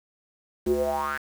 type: tone with band-pass filter sweep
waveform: square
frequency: 72 Hz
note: D2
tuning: 34 cents flat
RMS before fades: -26 dBFS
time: 0.66-1.18 s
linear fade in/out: 10 ms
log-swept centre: 310 to 1700 Hz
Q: 7.4
effects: 7-bit